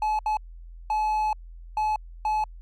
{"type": "tone bursts at uneven times", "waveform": "triangle", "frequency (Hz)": 857, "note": "A5", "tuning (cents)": -46, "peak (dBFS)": -20, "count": 5, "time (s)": [[0.02, 0.19], [0.26, 0.37], [0.9, 1.33], [1.77, 1.96], [2.25, 2.44]], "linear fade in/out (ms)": 2, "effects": ["added 42 Hz sine -40 dBFS peak until 2.61 s"]}